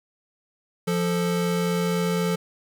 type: tone pair together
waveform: square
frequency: 174.61 / 440 Hz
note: F3 / A4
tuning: 0 / 0 cents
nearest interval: octave + major third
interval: 1600 cents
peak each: -24 / -27 dBFS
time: 0.87-2.36 s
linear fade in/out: 10 ms
effects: none